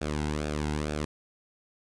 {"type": "tone with flanger", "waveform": "sawtooth", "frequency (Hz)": 75.1, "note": "D2", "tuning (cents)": 39, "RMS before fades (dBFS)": -31, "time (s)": [0.01, 1.05], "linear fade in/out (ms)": 5, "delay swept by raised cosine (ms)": [0.98, 1.73], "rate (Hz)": 2.2, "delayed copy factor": -0.75, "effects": ["resampled to 22050 Hz", "10-bit"]}